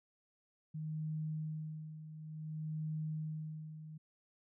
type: tone with tremolo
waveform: sine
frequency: 155.56 Hz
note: D#3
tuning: in tune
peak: -36 dBFS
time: 0.74-3.98 s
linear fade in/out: 10 ms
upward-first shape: sine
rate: 0.56 Hz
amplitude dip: 70%
effects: none